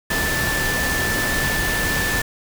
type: tone in noise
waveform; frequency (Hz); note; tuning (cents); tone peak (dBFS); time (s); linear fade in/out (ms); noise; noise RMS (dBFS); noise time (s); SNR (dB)
sine; 1760; A6; 0; -22; 0.1-2.22; 5; pink; -23; 0.1-2.22; -2
effects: none